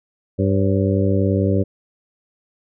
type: harmonic tone with a mistuned harmonic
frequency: 98 Hz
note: G2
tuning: in tune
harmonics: 1 / 2 / 3 / 4 / 5 / 6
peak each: -18 / -21 / -23 / -24 / -25 / -26 dBFS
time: 0.38-1.64 s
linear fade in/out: 20 ms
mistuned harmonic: 6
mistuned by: -80 cents
effects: none